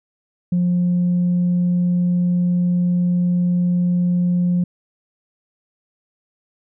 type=tone; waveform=sine; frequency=177.2 Hz; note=F3; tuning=25 cents sharp; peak=-13 dBFS; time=0.52-4.64 s; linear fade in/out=5 ms; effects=tanh soft clip ceiling -12 dBFS